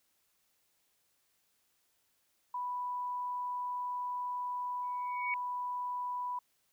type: tone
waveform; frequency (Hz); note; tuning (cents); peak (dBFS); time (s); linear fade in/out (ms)
sine; 987.8; B5; 0; -34; 2.54-6.39; 5
type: tone with exponential growth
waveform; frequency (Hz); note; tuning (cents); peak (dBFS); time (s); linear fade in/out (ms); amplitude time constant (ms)
sine; 2243; C#7; +20; -30; 4.83-5.34; 1; 110
effects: white hiss -75 dBFS RMS until 6.72 s